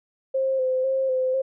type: tone with vibrato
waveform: sine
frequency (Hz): 523.3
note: C5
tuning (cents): 0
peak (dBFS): -20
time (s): 0.34-1.42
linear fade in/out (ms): 10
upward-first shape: square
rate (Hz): 2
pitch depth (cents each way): 26
effects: none